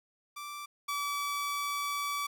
sawtooth tone pair in turn, 1170 / 1149.2 Hz, D6 / D6, -7 / -38 cents, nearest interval unison, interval 31 cents, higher first, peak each -36 / -28 dBFS, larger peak second, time 0.36-0.66 / 0.88-2.27 s, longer second, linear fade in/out 10 ms, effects 11-bit

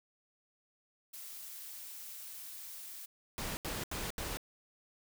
blue noise, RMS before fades -47 dBFS, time 1.13-3.06 s, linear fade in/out 10 ms
pink noise bursts, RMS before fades -39 dBFS, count 4, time 3.38-4.371 s, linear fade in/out 0 ms, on 190 ms, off 77 ms
effects none

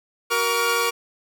sawtooth tone cluster, 374 / 469.5 / 1132 / 1411 / 2371 Hz, F#4 / A#4 / C#6 / F6 / D7, +19 / +12 / +36 / +17 / +16 cents, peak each -29 / -20 / -20 / -23 / -26 dBFS, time 0.3-0.91 s, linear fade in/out 20 ms, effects none

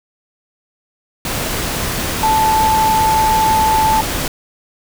sine tone in noise, 876 Hz, A5, 8 cents flat, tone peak -11 dBFS, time 2.23-4.01 s, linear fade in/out 2 ms, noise pink, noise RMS -20 dBFS, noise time 1.25-4.28 s, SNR +6 dB, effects none

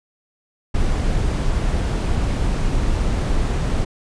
brown noise, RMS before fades -19 dBFS, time 0.74-3.85 s, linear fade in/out 10 ms, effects resampled to 22050 Hz

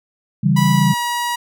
sine chord, C# diminished, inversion none, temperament equal with one note detuned, 139.47 / 164.81 / 196 Hz, C#3 / E3 / G3, +11 / 0 / 0 cents, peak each -16 dBFS, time 0.43-0.94 s, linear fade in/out 10 ms
sawtooth tone with pitch glide, 980 to 959.8 Hz, B5 to B5, -14 to -50 cents, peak -15 dBFS, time 0.56-1.36 s, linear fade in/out 10 ms, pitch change -36 cents, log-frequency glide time 0.71-0.97 s
effects none

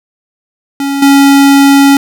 square tone with level steps, 278.3 Hz, C#4, 7 cents sharp, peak -12 / -3 dBFS, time 0.8-1.97 s, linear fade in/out 2 ms, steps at 1.02 s, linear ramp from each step 5 ms, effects none

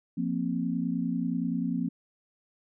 sine chord, F suspended fourth, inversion none, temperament equal with one note detuned, 174.61 / 233.1 / 263.4 Hz, F3 / Bb3 / C4, 0 / 0 / +12 cents, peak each -31 dBFS, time 0.17-1.89 s, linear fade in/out 10 ms, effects none

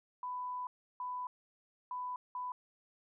sine tone bursts at uneven times, 996 Hz, B5, 14 cents sharp, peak -37 dBFS, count 4, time 0.23-0.67 / 1-1.27 / 1.91-2.16 / 2.35-2.52 s, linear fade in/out 2 ms, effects none

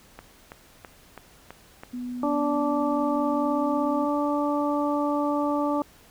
click train, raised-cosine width 0.5 ms, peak -24 dBFS, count 6, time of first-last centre 0.19-1.835 s, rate 3.04 Hz
sine tone with pitch glide, 246.9 to 255 Hz, B3 to C4, 0 to -44 cents, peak -30 dBFS, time 1.93-4.06 s, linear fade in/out 10 ms, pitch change +56 cents, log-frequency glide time 3.41-3.56 s
harmonic tone, 291.5 Hz, D4, 13 cents flat, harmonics 1 / 2 / 3 / 4, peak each -25 / -28 / -30 / -31 dBFS, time 2.23-5.82 s, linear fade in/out 2 ms
effects pink hiss -54 dBFS RMS until 6.1 s

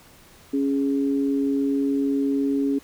sine tone pair together, 277.2 / 415.3 Hz, C#4 / G#4, 0 / 0 cents, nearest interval perfect fifth, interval 700 cents, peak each -20 / -28 dBFS, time 0.53-2.79 s, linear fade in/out 10 ms, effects pink hiss -51 dBFS RMS until 2.83 s

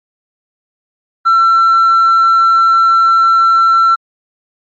triangle tone with tanh clipping, 1347 Hz, E6, 37 cents sharp, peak -6 dBFS, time 1.25-3.96 s, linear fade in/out 20 ms, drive 6 dB, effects MP3 48 kbps

